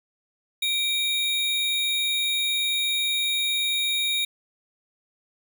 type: tone pair together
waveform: square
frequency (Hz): 2349 / 3741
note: D7 / A#7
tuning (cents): 0 / +5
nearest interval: minor sixth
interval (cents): 805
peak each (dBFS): -29 / -24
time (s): 0.62-4.25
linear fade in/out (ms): 5
effects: none